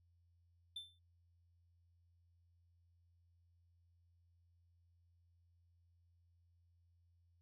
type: tone with exponential decay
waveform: triangle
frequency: 3546 Hz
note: A7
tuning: 13 cents sharp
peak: -40 dBFS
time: 0.76-0.99 s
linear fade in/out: 5 ms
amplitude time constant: 49 ms
effects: added 86 Hz sine -70 dBFS peak until 7.41 s